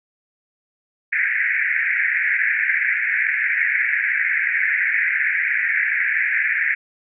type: band-pass noise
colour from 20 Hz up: pink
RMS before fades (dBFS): -20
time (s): 1.12-6.75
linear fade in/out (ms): 10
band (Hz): 1600 to 2300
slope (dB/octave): 96
effects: none